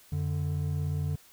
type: tone pair together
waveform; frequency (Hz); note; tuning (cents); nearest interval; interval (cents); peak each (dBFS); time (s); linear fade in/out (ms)
triangle; 89.4 / 146.83; F2 / D3; +41 / 0; major sixth; 859; -29 / -28; 0.12-1.16; 5
effects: white hiss -57 dBFS RMS until 1.32 s